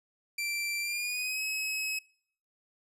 sawtooth tone with pitch glide, 2349 to 2562 Hz, D7 to E7, 0 to -50 cents, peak -28 dBFS, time 0.38-1.99 s, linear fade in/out 5 ms, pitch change +150 cents, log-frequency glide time 0.8-1.42 s, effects noise-tail reverb RT60 0.6 s tail -25 dB re dry + resampled to 32000 Hz

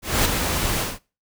pink noise with ADSR envelope, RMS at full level -17 dBFS, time 0.02-0.99 s, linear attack 230 ms, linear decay 11 ms, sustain -6 dB, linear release 190 ms, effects noise-tail reverb RT60 0.3 s tail -21 dB re dry

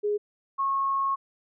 sine tone pair in turn, 415.3 / 1091.9 Hz, G#4 / C#6, 0 / -26 cents, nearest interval octave + perfect fourth, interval 1674 cents, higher second, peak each -23 dBFS, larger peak neither, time 0.03-0.18 / 0.58-1.16 s, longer second, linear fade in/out 20 ms, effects none

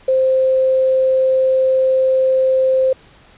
sine tone with quantisation, 523.3 Hz, C5, in tune, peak -11 dBFS, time 0.08-2.93 s, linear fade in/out 5 ms, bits 6, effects pink hiss -47 dBFS RMS until 3.37 s + resampled to 8000 Hz

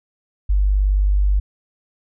sine tone, 49.32 Hz, G1, 11 cents sharp, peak -13 dBFS, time 0.49-1.4 s, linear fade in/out 10 ms, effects none

